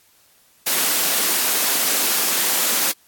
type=high-pass noise; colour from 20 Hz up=white; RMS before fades=-19 dBFS; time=0.66-2.92 s; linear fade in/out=10 ms; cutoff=200 Hz; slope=24 dB/octave; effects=white hiss -56 dBFS RMS until 3.07 s + AAC 64 kbps